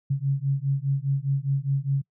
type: beating tone pair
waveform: sine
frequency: 135.6 / 140.5 Hz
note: C#3 / C#3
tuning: -38 / +24 cents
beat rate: 4.9 Hz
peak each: -25 dBFS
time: 0.1-2.02 s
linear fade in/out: 10 ms
effects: noise-tail reverb RT60 0.1 s tail -25 dB re dry